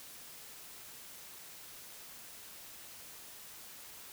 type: silence
effects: white hiss -51 dBFS RMS until 4.12 s